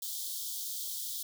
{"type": "high-pass noise", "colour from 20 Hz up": "white", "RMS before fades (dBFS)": -38, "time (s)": [0.02, 1.23], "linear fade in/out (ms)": 5, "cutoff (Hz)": 3200, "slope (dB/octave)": 96, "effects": []}